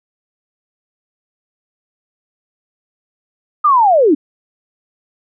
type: linear sweep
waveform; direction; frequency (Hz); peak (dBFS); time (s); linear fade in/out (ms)
sine; down; 1244.5 to 263.9; -7; 3.64-4.15; 10
effects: none